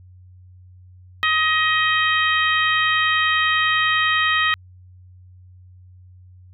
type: harmonic tone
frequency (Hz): 630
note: D#5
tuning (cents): +21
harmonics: 2 / 3 / 4 / 5 / 6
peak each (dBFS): -21 / -19 / -25 / -25 / -28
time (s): 1.23-4.54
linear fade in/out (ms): 0
effects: added 91 Hz sine -43 dBFS peak until 6.53 s